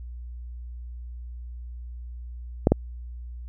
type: clicks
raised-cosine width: 2 ms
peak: -3 dBFS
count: 2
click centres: 2.671 / 2.72 s
effects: added 60 Hz sine -35 dBFS peak until 3.48 s